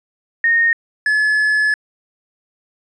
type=tone pair in turn; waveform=sine / triangle; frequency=1848 / 1713.7 Hz; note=A#6 / A6; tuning=-16 / -46 cents; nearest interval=minor second; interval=130 cents; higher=first; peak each=-11 dBFS; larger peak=neither; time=0.44-0.73 / 1.06-1.74 s; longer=second; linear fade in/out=2 ms; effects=resampled to 24000 Hz